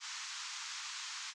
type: band-pass noise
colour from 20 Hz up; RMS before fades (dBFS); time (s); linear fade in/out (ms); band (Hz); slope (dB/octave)
white; -44; 0-1.34; 50; 940 to 7000; 48
effects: none